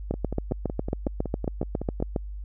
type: two click trains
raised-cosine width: 2 ms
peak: -17 / -12 dBFS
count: 11 / 16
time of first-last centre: 0.14-2.002 / 0.11-2.162 s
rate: 5.37 / 7.31 Hz
effects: added 50 Hz sine -33 dBFS peak until 2.44 s